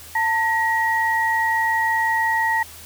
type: tone pair together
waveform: sine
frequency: 894.2 / 1900 Hz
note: A5 / A#6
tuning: +28 / +33 cents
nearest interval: octave + minor second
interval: 1305 cents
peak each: -20 dBFS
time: 0.15-2.63 s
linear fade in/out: 5 ms
effects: added 81 Hz sine -47 dBFS peak until 2.85 s + white hiss -41 dBFS RMS until 2.85 s